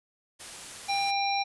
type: noise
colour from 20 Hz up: white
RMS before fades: -42 dBFS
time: 0.39-1.12 s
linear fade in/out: 20 ms
type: harmonic tone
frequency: 796 Hz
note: G5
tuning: 26 cents sharp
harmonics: 1 / 3 / 5 / 7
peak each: -27 / -32 / -34 / -35 dBFS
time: 0.88-1.44 s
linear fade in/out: 20 ms
effects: resampled to 24000 Hz